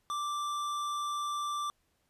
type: tone with tanh clipping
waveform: sine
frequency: 1174.7 Hz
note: D6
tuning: in tune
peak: -34 dBFS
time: 0.1-1.7 s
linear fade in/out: 0 ms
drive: 16 dB
effects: pink hiss -75 dBFS RMS until 2.09 s + resampled to 32000 Hz